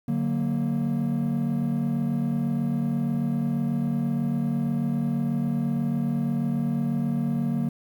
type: chord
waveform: triangle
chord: D augmented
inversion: none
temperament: equal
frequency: 146.83 / 185 / 233.1 Hz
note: D3 / F#3 / A#3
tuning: 0 / 0 / 0 cents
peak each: -25 / -27 / -23 dBFS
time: 0.08-7.69 s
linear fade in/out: 5 ms
effects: tanh soft clip ceiling -15 dBFS + 9-bit